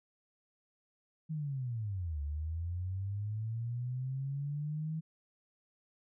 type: linear two-way sweep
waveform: sine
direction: down then up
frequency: 160.6 to 71.1 to 160.6 Hz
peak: -34 dBFS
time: 1.29-5.01 s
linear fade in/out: 20 ms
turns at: 2.21 s
effects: none